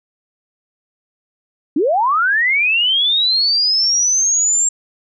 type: linear sweep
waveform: sine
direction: up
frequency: 260 to 7490 Hz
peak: -12 dBFS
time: 1.76-4.69 s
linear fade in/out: 5 ms
effects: none